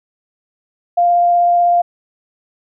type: tone with vibrato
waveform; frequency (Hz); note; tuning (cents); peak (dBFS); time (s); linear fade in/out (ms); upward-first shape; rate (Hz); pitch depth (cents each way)
sine; 698.5; F5; 0; -9; 0.97-1.82; 10; triangle; 16; 9
effects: none